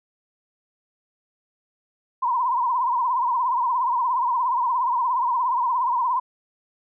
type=tone with vibrato; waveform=sine; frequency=987.8 Hz; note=B5; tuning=in tune; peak=-19 dBFS; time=2.22-6.2 s; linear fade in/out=10 ms; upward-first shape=triangle; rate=17 Hz; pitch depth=130 cents each way; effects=none